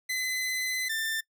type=tone pair in turn; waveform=sawtooth; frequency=2027 / 1785.1 Hz; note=B6 / A6; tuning=+45 / +25 cents; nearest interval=major second; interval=220 cents; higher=first; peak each=-25 dBFS; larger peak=neither; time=0.09-0.89 / 0.89-1.21 s; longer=first; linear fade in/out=10 ms; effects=noise-tail reverb RT60 0.1 s tail -23 dB re dry

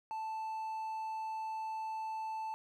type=tone; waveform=triangle; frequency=880 Hz; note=A5; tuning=in tune; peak=-35 dBFS; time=0.11-2.54 s; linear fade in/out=0 ms; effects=none

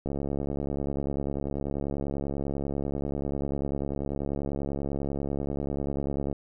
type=click train; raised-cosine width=2 ms; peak=-18 dBFS; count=441; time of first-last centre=0.06-6.328 s; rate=70.2 Hz; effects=none

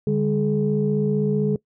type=tone cluster; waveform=sine; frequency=146.3 / 201.9 / 425.1 Hz; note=D3 / G#3 / G#4; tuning=-6 / -49 / +40 cents; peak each=-22 dBFS; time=0.07-1.56 s; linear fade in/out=2 ms; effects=noise-tail reverb RT60 0.1 s tail -21 dB re dry + tanh soft clip ceiling -9 dBFS

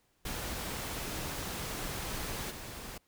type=noise with level steps; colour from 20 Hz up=pink; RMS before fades=-38 / -44 dBFS; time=0.25-2.98 s; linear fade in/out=5 ms; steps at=2.5 s; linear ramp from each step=10 ms; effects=pink hiss -72 dBFS RMS until 3.07 s

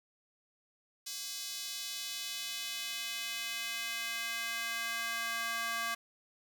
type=tone with high-pass filter sweep; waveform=square; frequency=230.4 Hz; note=A#3; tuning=20 cents flat; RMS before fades=-38 dBFS; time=1.06-5.95 s; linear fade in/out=10 ms; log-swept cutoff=4800 to 1300 Hz; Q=1.4; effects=none

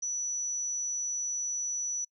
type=tone; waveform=sine; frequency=5920 Hz; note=F#8; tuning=in tune; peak=-30 dBFS; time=0.02-2.05 s; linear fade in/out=10 ms; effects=noise-tail reverb RT60 0.1 s tail -26 dB re dry

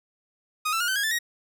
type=tone with pitch steps; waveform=sawtooth; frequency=1244.5 / 1333.8 / 1429.6 / 1532.2 / 1642.1 / 1760 / 1886.3 Hz; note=D#6 / E6 / F6 / G6 / G#6 / A6 / A#6; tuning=0 / +20 / +40 / -40 / -20 / 0 / +20 cents; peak=-20 dBFS; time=0.65-1.189 s; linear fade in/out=10 ms; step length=77 ms; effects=none

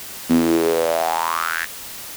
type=tone with high-pass filter sweep; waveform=sawtooth; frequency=82.41 Hz; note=E2; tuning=in tune; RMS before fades=-19 dBFS; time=0.29-1.66 s; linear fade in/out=20 ms; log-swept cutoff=230 to 1800 Hz; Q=7; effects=white hiss -34 dBFS RMS until 2.16 s

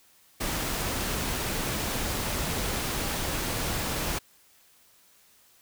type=noise; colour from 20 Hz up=pink; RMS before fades=-30 dBFS; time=0.4-4.19 s; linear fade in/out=10 ms; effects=white hiss -60 dBFS RMS until 5.61 s

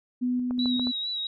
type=tone with tremolo; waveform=sine; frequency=248.5 Hz; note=B3; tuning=11 cents sharp; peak=-23 dBFS; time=0.21-0.92 s; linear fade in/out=20 ms; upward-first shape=square; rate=2.7 Hz; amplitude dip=25%
type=clicks; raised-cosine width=1 ms; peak=-24 dBFS; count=4; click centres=0.509 / 0.658 / 0.796 / 0.871 s
type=tone with vibrato; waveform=sine; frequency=3872 Hz; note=B7; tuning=35 cents flat; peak=-28 dBFS; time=0.59-1.27 s; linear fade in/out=2 ms; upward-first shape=sine; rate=4.4 Hz; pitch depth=39 cents each way
effects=none

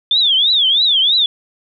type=tone with vibrato; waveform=sine; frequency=3483 Hz; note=A7; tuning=18 cents flat; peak=-10 dBFS; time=0.11-1.26 s; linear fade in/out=2 ms; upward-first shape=triangle; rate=3.1 Hz; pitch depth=250 cents each way; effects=none

